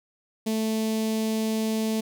sawtooth tone with notch filter, 220 Hz, A3, in tune, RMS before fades -26 dBFS, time 0.46-2.01 s, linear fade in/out 10 ms, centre 1400 Hz, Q 0.59, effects none

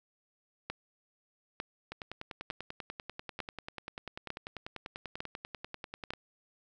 two click trains, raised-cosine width 0.3 ms, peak -24 / -20 dBFS, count 44 / 7, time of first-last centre 1.92-6.136 / 0.7-6.105 s, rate 10.2 / 1.11 Hz, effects none

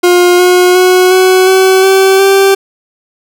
40% pulse tone with pitch steps, 355.4 / 361 / 366.7 / 372.4 / 378.3 / 384.2 / 390.3 Hz, F4 / F#4 / F#4 / F#4 / F#4 / G4 / G4, +30 / -43 / -15 / +11 / +38 / -35 / -8 cents, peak -3 dBFS, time 0.03-2.55 s, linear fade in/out 10 ms, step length 360 ms, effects none

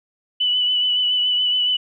sine tone with vibrato, 2977 Hz, F#7, 10 cents sharp, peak -16 dBFS, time 0.4-1.77 s, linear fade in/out 10 ms, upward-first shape triangle, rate 7.1 Hz, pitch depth 28 cents each way, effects none

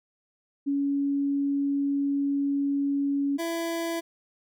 sine / 25% pulse tone pair in turn, 280.8 / 333.9 Hz, C#4 / E4, +22 / +22 cents, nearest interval minor third, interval 300 cents, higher second, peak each -23 / -24 dBFS, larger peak first, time 0.66-3.38 / 3.38-4.01 s, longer first, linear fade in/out 20 ms, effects none

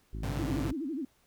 harmonic tone, 53 Hz, G#1, 36 cents sharp, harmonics 1 / 2 / 3 / 4 / 5 / 6 / 7, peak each -36 / -42 / -46 / -48 / -50 / -52 / -53 dBFS, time 0.13-0.73 s, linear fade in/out 5 ms
sawtooth chord, G suspended fourth, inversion none, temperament equal with one note detuned, 98 / 130.81 / 144.98 Hz, G2 / C3 / D3, 0 / 0 / -22 cents, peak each -34 dBFS, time 0.23-0.71 s, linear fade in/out 5 ms
sine tone with vibrato, 293.7 Hz, D4, in tune, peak -32 dBFS, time 0.39-1.05 s, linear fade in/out 5 ms, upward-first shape sine, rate 12 Hz, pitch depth 240 cents each way
effects pink hiss -68 dBFS RMS until 1.26 s

